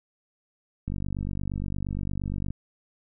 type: click train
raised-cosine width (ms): 5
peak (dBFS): -19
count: 80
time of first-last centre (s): 0.88-2.506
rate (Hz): 48.6
effects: none